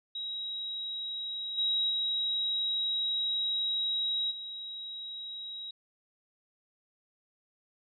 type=tone with level steps; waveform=sine; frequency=3833 Hz; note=A#7; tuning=47 cents sharp; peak=-34 / -26 / -28 / -38 dBFS; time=0.15-5.71 s; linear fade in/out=5 ms; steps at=1.57 / 1.89 / 4.3 s; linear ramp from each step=20 ms; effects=none